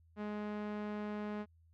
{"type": "tone", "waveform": "sawtooth", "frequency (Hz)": 209.3, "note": "G#3", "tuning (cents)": 14, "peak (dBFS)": -34, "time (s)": [0.16, 1.46], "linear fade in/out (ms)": 50, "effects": ["added 82 Hz sine -63 dBFS peak until 1.73 s", "low-pass 2000 Hz 12 dB/octave"]}